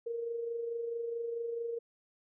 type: tone with amplitude modulation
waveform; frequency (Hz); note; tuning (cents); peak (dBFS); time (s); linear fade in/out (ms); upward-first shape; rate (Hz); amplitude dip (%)
sine; 466.2; A#4; 0; -32; 0.06-1.79; 10; sine; 24.6; 45
effects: none